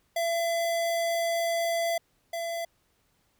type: tone pair in turn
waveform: square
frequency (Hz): 674 / 674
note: E5 / E5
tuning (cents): +38 / +38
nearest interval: unison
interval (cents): 0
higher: neither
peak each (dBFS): -26 / -31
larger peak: first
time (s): 0.16-1.98 / 2.33-2.65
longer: first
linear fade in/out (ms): 5
effects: pink hiss -70 dBFS RMS until 3.39 s